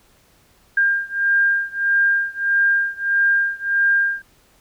sine beating tone pair, 1602 / 1603.6 Hz, G6 / G6, +37 / +39 cents, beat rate 1.6 Hz, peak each -18 / -19 dBFS, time 0.77-4.22 s, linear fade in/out 5 ms, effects pink hiss -56 dBFS RMS until 4.6 s

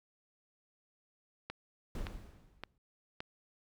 click train, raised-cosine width 0.3 ms, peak -24 dBFS, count 4, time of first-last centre 1.5-3.205 s, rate 1.76 Hz
brown noise with exponential decay, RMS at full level -37 dBFS, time 1.95-2.78 s, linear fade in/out 2 ms, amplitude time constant 180 ms
effects none

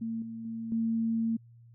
sine tone with level steps, 226.5 Hz, A#3, 50 cents flat, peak -31 / -37 / -34 / -26 dBFS, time 0.01-1.37 s, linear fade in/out 10 ms, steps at 0.22 / 0.45 / 0.72 s, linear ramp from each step 2 ms, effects added 117 Hz sine -52 dBFS peak until 1.74 s

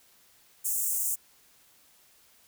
pink high-pass noise, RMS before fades -29 dBFS, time 0.64-1.16 s, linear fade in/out 20 ms, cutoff 7000 Hz, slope 48 dB/octave, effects white hiss -61 dBFS RMS until 2.47 s

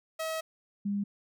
sawtooth / sine tone pair in turn, 641 / 201.9 Hz, E5 / G#3, -49 / -49 cents, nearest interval octave + minor sixth, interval 2000 cents, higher first, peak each -28 dBFS, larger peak neither, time 0.19-0.41 / 0.85-1.04 s, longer first, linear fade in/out 10 ms, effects none

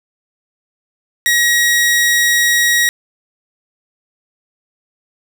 sawtooth tone, 1900 Hz, A#6, 33 cents sharp, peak -7 dBFS, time 1.26-2.89 s, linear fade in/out 0 ms, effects none

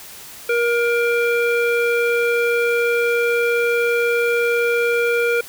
square tone with low-pass filter, 472.9 Hz, A#4, 25 cents sharp, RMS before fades -18 dBFS, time 0.49-5.41 s, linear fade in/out 5 ms, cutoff 2100 Hz, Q 3.9, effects white hiss -38 dBFS RMS until 5.48 s

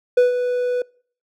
triangle tone with ADSR envelope, 493.9 Hz, B4, in tune, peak -7 dBFS, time 0.17-0.82 s, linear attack 7 ms, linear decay 140 ms, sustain -9 dB, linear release 3 ms, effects noise-tail reverb RT60 0.5 s tail -25 dB re dry

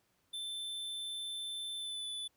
square tone with pitch glide, 3538 to 3483 Hz, A7 to A7, +9 to -18 cents, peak -39 dBFS, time 0.33-2.28 s, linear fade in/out 10 ms, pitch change -27 cents, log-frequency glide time 1.77-2.06 s, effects pink hiss -75 dBFS RMS until 2.36 s + high-pass 80 Hz 12 dB/octave

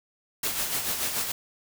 white noise with tremolo, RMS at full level -27 dBFS, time 0.43-1.32 s, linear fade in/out 5 ms, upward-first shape sine, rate 6.9 Hz, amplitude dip 50%, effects none

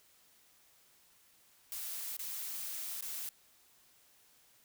blue noise with dropouts, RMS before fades -41 dBFS, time 1.72-3.29 s, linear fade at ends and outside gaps 1 ms, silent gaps 2.168-2.192 / 3.009-3.024 s, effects white hiss -66 dBFS RMS until 4.64 s

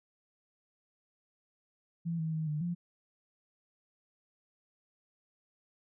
sine tone with pitch steps, 167.5 / 160 / 158 / 150.6 / 173.5 Hz, E3 / D#3 / D#3 / D3 / F3, +28 / +49 / +27 / +44 / -11 cents, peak -31 dBFS, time 2.05-2.75 s, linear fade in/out 20 ms, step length 140 ms, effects none

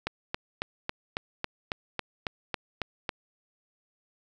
click train, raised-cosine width 0.3 ms, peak -13 dBFS, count 12, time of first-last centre 0.07-3.092 s, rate 3.64 Hz, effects none

